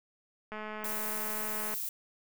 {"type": "click train", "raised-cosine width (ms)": 0.5, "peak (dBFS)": -26, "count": 262, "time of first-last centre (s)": [0.52, 1.74], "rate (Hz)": 214}
{"type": "noise", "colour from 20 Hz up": "violet", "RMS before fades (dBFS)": -36, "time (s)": [0.84, 1.89], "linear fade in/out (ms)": 2}
{"effects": []}